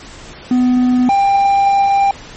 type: tone pair in turn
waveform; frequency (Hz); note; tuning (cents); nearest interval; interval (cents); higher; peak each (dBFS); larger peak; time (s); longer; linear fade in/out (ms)
triangle; 250 / 793.7; B3 / G5; +21 / +21; octave + minor sixth; 2000; second; -7; neither; 0.51-1.09 / 1.09-2.11; second; 2
effects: pink hiss -35 dBFS RMS until 2.36 s + MP3 32 kbps